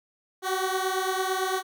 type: beating tone pair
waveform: 15% pulse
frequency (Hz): 373.6 / 382.5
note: F#4 / G4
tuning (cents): +17 / -42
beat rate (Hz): 8.9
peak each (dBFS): -21 / -23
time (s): 0.42-1.63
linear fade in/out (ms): 50
effects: none